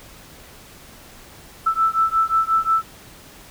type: beating tone pair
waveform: sine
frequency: 1318.5 / 1324.1 Hz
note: E6 / E6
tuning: 0 / +7 cents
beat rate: 5.6 Hz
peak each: -19 dBFS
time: 1.66-2.83 s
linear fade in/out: 10 ms
effects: pink hiss -44 dBFS RMS until 3.5 s